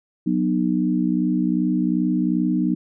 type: tone cluster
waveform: sine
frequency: 183 / 245.6 / 305.8 Hz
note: F#3 / B3 / D#4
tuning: -19 / -9 / -30 cents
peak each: -22 dBFS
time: 0.26-2.75 s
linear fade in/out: 10 ms
effects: none